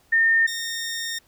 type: tone pair in turn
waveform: sine / 15% pulse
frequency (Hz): 1819 / 1836.9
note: A#6 / A#6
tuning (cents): -43 / -26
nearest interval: unison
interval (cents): 17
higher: second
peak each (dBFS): -15 / -21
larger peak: first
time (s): 0.12-0.47 / 0.47-1.19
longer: second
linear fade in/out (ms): 10
effects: pink hiss -60 dBFS RMS until 1.27 s